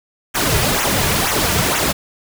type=noise with flanger; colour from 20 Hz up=pink; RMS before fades=-17 dBFS; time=0.34-1.93 s; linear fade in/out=20 ms; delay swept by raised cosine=0.21 to 3.91 ms; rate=2.1 Hz; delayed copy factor=-0.75; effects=none